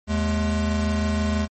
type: tone pair together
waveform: square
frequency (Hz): 79.37 / 211.9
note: D#2 / G#3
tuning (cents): +35 / +35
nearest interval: octave + perfect fourth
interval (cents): 1700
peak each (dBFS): -24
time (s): 0.07-1.48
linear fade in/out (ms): 50
effects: MP3 32 kbps